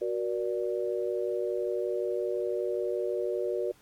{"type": "chord", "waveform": "sine", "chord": "Gb augmented", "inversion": "none", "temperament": "equal with one note detuned", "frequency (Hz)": [370, 475.4, 587.3], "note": ["Gb4", "Bb4", "D5"], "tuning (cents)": [0, 34, 0], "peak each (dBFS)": [-31, -32, -34], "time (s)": [0.01, 3.72], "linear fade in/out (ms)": 10, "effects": ["pink hiss -62 dBFS RMS until 3.81 s", "AAC 64 kbps"]}